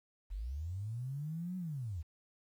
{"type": "linear two-way sweep", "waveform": "sine", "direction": "up then down", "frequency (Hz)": [42.04, 187.3, 73], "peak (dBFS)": -37, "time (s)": [0.3, 2.03], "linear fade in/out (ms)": 20, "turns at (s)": 1.57, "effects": ["11-bit"]}